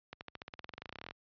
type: accelerating click train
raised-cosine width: 0.3 ms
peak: -27 dBFS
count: 23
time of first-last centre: 0.13-1.109 s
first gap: 79 ms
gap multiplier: 0.94
effects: high-pass 60 Hz 12 dB/octave + resampled to 11025 Hz